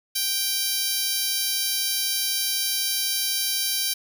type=tone with high-pass filter; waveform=10% pulse; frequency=784 Hz; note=G5; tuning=in tune; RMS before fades=-25 dBFS; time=0.15-3.94 s; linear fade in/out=10 ms; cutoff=5600 Hz; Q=0.76; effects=none